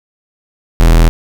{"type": "tone", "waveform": "45% pulse", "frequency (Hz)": 41.2, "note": "E1", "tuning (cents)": 0, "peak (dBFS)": -4, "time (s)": [0.8, 1.09], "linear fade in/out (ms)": 0, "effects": []}